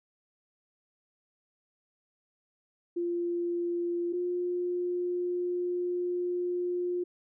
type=tone pair in turn; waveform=sine; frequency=346.3 / 355.2 Hz; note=F4 / F4; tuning=-15 / +29 cents; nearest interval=unison; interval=44 cents; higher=second; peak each=-28 dBFS; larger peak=neither; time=2.96-4.13 / 4.13-7.04 s; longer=second; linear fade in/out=10 ms; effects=none